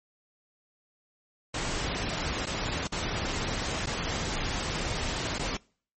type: noise with dropouts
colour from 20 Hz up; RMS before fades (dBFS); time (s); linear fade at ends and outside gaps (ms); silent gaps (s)
pink; -31; 1.54-5.57; 5; 2.457-2.467 / 2.873-2.921 / 3.86-3.869 / 5.385-5.393
effects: noise-tail reverb RT60 0.5 s tail -26 dB re dry + MP3 32 kbps